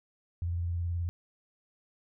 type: tone with vibrato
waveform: sine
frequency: 86.1 Hz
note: F2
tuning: 24 cents flat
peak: -29 dBFS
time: 0.42-1.09 s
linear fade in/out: 0 ms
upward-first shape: sine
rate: 19 Hz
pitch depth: 47 cents each way
effects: none